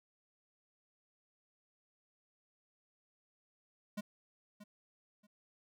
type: tone with echo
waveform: square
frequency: 207.7 Hz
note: G#3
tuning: in tune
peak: -38 dBFS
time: 3.97-4.01 s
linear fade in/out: 10 ms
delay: 630 ms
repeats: 2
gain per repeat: -13 dB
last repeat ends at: 5.27 s
effects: none